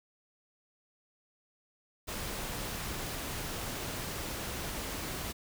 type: noise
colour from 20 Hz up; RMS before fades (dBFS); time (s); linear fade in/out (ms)
pink; -38; 2.07-5.33; 20
effects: none